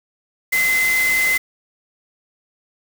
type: tone in noise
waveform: sine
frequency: 2052 Hz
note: C7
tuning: 34 cents flat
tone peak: -15 dBFS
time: 0.52-1.38 s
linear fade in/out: 10 ms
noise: white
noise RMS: -25 dBFS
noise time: 0.52-1.38 s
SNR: +7 dB
effects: none